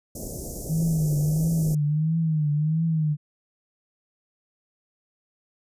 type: band-stop noise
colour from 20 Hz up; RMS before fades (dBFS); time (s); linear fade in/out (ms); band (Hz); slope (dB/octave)
pink; -34; 0.15-1.75; 5; 660 to 5700; 48
type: tone with vibrato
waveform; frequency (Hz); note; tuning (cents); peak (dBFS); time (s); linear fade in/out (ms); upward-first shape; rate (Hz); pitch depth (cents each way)
sine; 155.56; D#3; 0; -20; 0.68-3.17; 50; triangle; 1.5; 110
effects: resampled to 32000 Hz